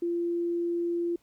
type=tone; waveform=sine; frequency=343.5 Hz; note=F4; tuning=29 cents flat; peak=-26 dBFS; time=0.02-1.16 s; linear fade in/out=5 ms; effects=pink hiss -68 dBFS RMS until 1.22 s